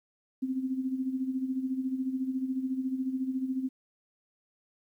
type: tone with tremolo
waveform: sine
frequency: 261.1 Hz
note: C4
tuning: 3 cents flat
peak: -26 dBFS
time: 0.42-3.69 s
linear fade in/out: 10 ms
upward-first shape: sine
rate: 14 Hz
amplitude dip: 65%
effects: 11-bit